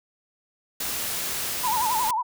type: noise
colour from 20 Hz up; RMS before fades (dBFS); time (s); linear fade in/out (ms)
white; -29; 0.8-2.11; 5
type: tone with vibrato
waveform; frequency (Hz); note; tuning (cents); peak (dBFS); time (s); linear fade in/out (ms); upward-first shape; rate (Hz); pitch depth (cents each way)
sine; 932.3; A#5; 0; -22; 1.63-2.23; 20; sine; 11; 140
effects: none